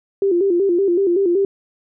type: tone with vibrato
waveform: sine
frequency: 370 Hz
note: F#4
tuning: in tune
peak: -13 dBFS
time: 0.22-1.45 s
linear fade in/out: 2 ms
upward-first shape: square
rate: 5.3 Hz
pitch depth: 110 cents each way
effects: none